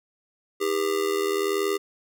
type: tone with amplitude modulation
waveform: square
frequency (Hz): 400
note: G4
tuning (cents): +35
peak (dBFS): -20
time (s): 0.6-1.78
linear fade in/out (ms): 20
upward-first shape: sine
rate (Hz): 80.8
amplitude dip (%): 75
effects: none